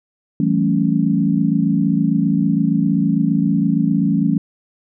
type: chord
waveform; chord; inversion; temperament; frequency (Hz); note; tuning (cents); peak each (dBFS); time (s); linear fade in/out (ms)
sine; A dominant seventh; second; equal with one note detuned; 164.81 / 191.52 / 220 / 277.2; E3 / G3 / A3 / C#4; 0 / -40 / 0 / 0; -19; 0.4-4.38; 2
effects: none